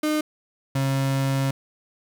35% pulse tone pair in turn, 305.2 / 135.65 Hz, D#4 / C#3, -33 / -37 cents, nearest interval octave + major second, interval 1404 cents, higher first, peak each -19 dBFS, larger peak neither, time 0.03-0.21 / 0.75-1.51 s, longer second, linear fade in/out 5 ms, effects none

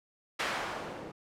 blue noise with low-pass filter sweep, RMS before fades -37 dBFS, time 0.39-1.12 s, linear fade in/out 10 ms, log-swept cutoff 1800 to 390 Hz, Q 0.75, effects none

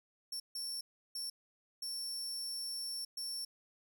sawtooth tone bursts at uneven times, 5440 Hz, F8, 46 cents flat, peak -36 dBFS, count 5, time 0.32-0.4 / 0.55-0.81 / 1.15-1.3 / 1.82-3.05 / 3.17-3.45 s, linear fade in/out 5 ms, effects none

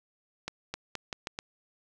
accelerating click train, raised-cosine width 0.2 ms, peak -17 dBFS, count 6, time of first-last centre 0.48-1.389 s, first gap 260 ms, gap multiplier 0.82, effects none

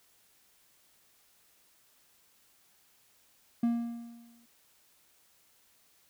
triangle tone with exponential decay, 234.6 Hz, A#3, 11 cents sharp, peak -21 dBFS, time 3.63-4.46 s, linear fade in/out 5 ms, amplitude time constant 180 ms, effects white hiss -66 dBFS RMS until 6.09 s

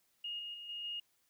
sine tone with level steps, 2855 Hz, F7, 37 cents sharp, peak -38 / -41 / -45 / -40 / -38 dBFS, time 0.24-1 s, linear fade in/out 5 ms, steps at 0.39 / 0.54 / 0.69 / 0.84 s, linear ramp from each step 2 ms, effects white hiss -75 dBFS RMS until 1.29 s

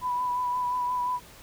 sine tone with vibrato, 990 Hz, B5, 4 cents sharp, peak -25 dBFS, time 0.01-1.2 s, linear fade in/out 50 ms, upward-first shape sine, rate 5.7 Hz, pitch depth 21 cents each way, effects pink hiss -50 dBFS RMS until 1.42 s

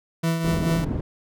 40% pulse tone with tremolo, 164.81 Hz, E3, in tune, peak -18 dBFS, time 0.23-0.85 s, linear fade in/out 10 ms, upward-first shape triangle, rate 4.6 Hz, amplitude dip 55%
white low-pass noise, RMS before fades -27 dBFS, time 0.44-1.01 s, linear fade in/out 5 ms, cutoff 250 Hz, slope 12 dB/octave
effects none

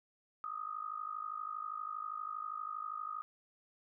sine tone with amplitude modulation, 1244.5 Hz, D#6, in tune, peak -35 dBFS, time 0.44-3.22 s, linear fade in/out 0 ms, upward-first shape sine, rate 52.5 Hz, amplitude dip 85%, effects none

